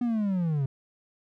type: linear sweep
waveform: triangle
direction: down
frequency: 246.9 to 130.7 Hz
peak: -22 dBFS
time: 0.01-0.66 s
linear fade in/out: 5 ms
effects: none